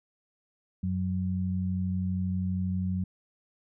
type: tone pair together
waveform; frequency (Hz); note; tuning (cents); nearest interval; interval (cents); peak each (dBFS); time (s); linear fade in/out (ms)
sine; 92.5 / 185; F#2 / F#3; 0 / 0; octave; 1200; -30 / -29; 0.83-3.04; 5
effects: none